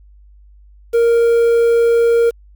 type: tone with quantisation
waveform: triangle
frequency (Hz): 466.2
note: A#4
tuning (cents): 0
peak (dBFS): -7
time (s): 0.93-2.31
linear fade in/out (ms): 20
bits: 6
effects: added 50 Hz sine -41 dBFS peak until 2.55 s + MP3 96 kbps